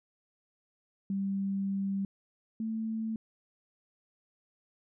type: tone pair in turn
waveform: sine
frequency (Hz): 196 / 221.9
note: G3 / A3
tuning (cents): 0 / +15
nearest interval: major second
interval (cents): 215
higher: second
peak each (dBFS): -29 / -31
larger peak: first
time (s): 1.1-2.05 / 2.6-3.16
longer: first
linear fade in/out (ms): 2
effects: none

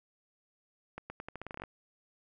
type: accelerating click train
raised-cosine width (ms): 0.5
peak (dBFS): -26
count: 13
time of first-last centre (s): 0.98-1.637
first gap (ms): 120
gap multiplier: 0.84
effects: none

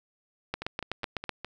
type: two click trains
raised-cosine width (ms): 0.3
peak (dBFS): -20 / -14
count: 5 / 7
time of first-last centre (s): 0.62-1.446 / 0.54-1.293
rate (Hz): 4.84 / 7.97
effects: none

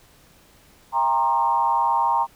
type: tone with frequency modulation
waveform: sine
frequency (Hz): 932.3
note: A#5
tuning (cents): 0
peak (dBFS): -17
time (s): 0.92-2.27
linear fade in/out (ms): 50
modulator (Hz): 133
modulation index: 1
effects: pink hiss -54 dBFS RMS until 2.35 s

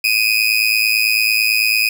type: tone with amplitude modulation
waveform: 30% pulse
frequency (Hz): 2500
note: D#7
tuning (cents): +8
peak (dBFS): -7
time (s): 0.04-1.89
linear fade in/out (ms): 5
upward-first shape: sine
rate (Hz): 109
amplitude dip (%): 80
effects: none

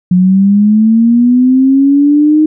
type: linear sweep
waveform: sine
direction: up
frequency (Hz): 178.1 to 311.1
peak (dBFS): -4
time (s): 0.11-2.46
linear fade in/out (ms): 5
effects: none

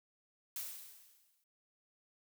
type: noise with exponential decay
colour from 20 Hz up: blue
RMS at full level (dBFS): -40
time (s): 0.56-1.44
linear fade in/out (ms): 2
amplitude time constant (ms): 190
effects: none

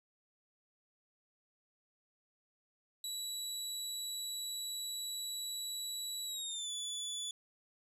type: tone with pitch glide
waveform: 25% pulse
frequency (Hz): 3921 to 3453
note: B7 to A7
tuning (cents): -13 to -33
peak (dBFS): -34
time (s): 3.04-7.31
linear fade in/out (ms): 2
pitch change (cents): -220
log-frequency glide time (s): 6.26-6.71
effects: none

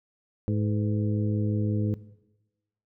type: harmonic tone with a mistuned harmonic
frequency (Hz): 105.7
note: G#2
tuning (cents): +31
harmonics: 1 / 2 / 3 / 4 / 5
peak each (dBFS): -25 / -29 / -33 / -37 / -39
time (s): 0.48-1.94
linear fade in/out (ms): 0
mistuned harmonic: 5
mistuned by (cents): -85
effects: noise-tail reverb RT60 1.0 s tail -18 dB re dry

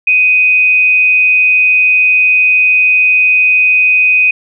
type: tone with amplitude modulation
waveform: sine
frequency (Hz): 2500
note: D#7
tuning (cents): +8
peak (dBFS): -4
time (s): 0.07-4.31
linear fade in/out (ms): 5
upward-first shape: sine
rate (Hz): 187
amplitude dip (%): 35
effects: none

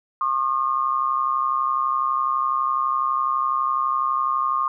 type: tone pair together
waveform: sine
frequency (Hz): 1078 / 1210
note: C#6 / D#6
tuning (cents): -49 / -49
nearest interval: major second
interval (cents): 200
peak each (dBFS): -22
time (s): 0.21-4.68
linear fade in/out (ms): 2
effects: none

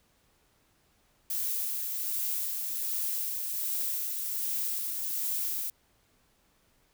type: noise with tremolo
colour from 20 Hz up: violet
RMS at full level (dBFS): -31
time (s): 1.3-5.7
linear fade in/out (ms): 2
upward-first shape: sine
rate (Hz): 1.3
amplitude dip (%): 30
effects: pink hiss -68 dBFS RMS until 6.93 s

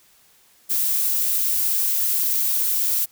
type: noise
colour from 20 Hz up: violet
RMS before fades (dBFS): -21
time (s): 0.69-3.06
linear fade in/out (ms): 20
effects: white hiss -56 dBFS RMS until 3.11 s

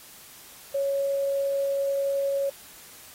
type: tone with quantisation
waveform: sine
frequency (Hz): 554.4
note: C#5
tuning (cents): 0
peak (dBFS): -23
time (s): 0.74-2.5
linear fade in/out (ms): 10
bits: 8
effects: white hiss -48 dBFS RMS until 3.14 s + AAC 48 kbps

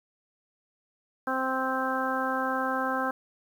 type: harmonic tone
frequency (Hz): 261.6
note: C4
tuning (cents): 0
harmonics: 1 / 2 / 3 / 4 / 5 / 6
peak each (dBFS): -33 / -33 / -33 / -33 / -33 / -33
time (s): 1.27-3.11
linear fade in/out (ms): 5
effects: 9-bit

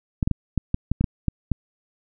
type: clicks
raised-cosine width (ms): 5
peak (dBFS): -8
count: 10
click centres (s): 0.228 / 0.275 / 0.313 / 0.577 / 0.744 / 0.916 / 1.01 / 1.042 / 1.283 / 1.517
effects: none

